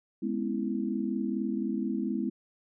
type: chord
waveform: sine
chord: C# minor seventh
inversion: second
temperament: equal with one note detuned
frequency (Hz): 207.7 / 246.9 / 271.2 / 329.6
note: G#3 / B3 / C#4 / E4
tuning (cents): 0 / 0 / -38 / 0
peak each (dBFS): -32 / -33 / -37 / -34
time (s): 0.22-2.3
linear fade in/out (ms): 10
effects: none